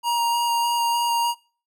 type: tone with vibrato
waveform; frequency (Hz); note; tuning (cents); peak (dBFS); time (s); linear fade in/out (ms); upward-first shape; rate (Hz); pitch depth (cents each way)
square; 942; A#5; +18; -20; 0.03-1.35; 50; square; 3.3; 9
effects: noise-tail reverb RT60 0.4 s tail -23 dB re dry